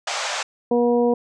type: band-pass noise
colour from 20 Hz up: pink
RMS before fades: -26 dBFS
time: 0.07-0.43 s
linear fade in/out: 5 ms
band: 550 to 7700 Hz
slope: 48 dB/octave
type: harmonic tone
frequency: 240 Hz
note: B3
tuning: 49 cents flat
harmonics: 1 / 2 / 3 / 4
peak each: -20 / -17 / -27 / -30 dBFS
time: 0.71-1.14 s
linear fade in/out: 5 ms
effects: none